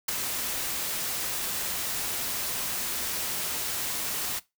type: noise with ADSR envelope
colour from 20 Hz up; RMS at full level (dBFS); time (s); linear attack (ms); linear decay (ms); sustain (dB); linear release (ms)
white; -24; 0.08-4.4; 9; 9; -7; 22
effects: noise-tail reverb RT60 0.2 s tail -19 dB re dry

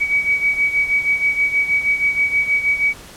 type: beating tone pair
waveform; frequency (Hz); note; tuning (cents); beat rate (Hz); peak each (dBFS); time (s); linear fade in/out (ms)
sine; 2268 / 2274.3; C#7 / C#7; +39 / +44; 6.3; -16 / -21; 0-2.94; 20
effects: pink hiss -39 dBFS RMS until 3.16 s + low-pass 12000 Hz 12 dB/octave

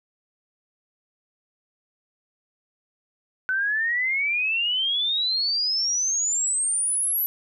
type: exponential sweep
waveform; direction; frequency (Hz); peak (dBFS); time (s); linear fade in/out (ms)
sine; up; 1500 to 12000; -21; 3.49-7.26; 0
effects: none

